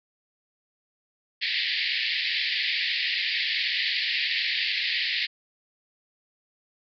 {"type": "band-pass noise", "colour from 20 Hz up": "pink", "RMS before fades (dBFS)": -27, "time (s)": [1.41, 5.27], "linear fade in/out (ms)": 20, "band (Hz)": [1800, 4800], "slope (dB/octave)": 96, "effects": []}